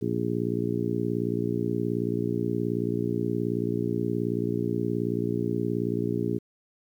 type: harmonic tone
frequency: 58.7 Hz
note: A#1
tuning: 13 cents sharp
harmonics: 2 / 3 / 4 / 5 / 6 / 7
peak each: -32 / -32 / -32 / -32 / -32 / -32 dBFS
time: 0.01-6.39 s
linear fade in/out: 20 ms
effects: 10-bit